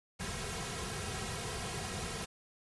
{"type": "noise with comb filter", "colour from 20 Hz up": "pink", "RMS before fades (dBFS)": -39, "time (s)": [0.19, 2.26], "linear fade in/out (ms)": 20, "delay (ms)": 3.4, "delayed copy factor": -0.8, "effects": ["resampled to 24000 Hz"]}